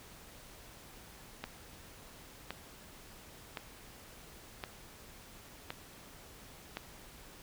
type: click train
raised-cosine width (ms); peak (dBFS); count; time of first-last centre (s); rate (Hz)
0.3; -22; 6; 1.44-6.77; 0.938
effects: pink hiss -54 dBFS RMS until 7.42 s